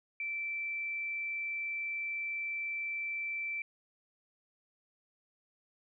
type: tone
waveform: sine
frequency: 2333 Hz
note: D7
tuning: 12 cents flat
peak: -34 dBFS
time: 0.2-3.62 s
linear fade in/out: 2 ms
effects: none